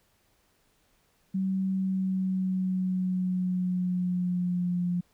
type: tone with pitch glide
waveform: sine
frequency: 190.4 to 176.63 Hz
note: F#3 to F3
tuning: +50 to +20 cents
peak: -25 dBFS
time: 1.34-5.01 s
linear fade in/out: 10 ms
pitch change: -130 cents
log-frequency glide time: 1.7-4.9 s
effects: pink hiss -68 dBFS RMS until 5.13 s